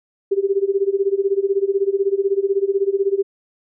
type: tone with tremolo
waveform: sine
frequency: 394.2 Hz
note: G4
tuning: 10 cents sharp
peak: -12 dBFS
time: 0.31-3.23 s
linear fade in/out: 10 ms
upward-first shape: sine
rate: 16 Hz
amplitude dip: 90%
effects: none